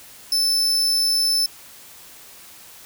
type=tone; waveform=40% pulse; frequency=5274 Hz; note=E8; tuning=in tune; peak=-16 dBFS; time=0.32-1.46 s; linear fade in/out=2 ms; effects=white hiss -44 dBFS RMS until 2.85 s